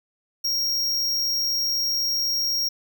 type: tone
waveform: square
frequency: 5588 Hz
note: F8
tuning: in tune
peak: -22 dBFS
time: 0.44-2.69 s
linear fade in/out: 10 ms
effects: none